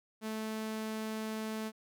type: tone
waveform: sawtooth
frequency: 218.6 Hz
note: A3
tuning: 11 cents flat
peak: -32 dBFS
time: 0.21-1.72 s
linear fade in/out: 50 ms
effects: none